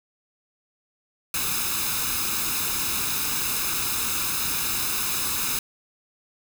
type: noise with comb filter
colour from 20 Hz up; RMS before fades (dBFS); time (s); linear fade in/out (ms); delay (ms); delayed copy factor
white; -26; 1.34-5.59; 2; 0.78; +0.65
effects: none